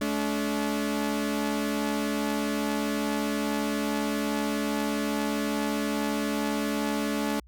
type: tone pair together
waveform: sawtooth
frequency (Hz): 214.8 / 287.2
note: A3 / D4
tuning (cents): -41 / -39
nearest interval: perfect fourth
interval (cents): 502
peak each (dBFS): -25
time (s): 0.01-7.4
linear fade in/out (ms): 5
effects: added 60 Hz sine -50 dBFS peak until 7.47 s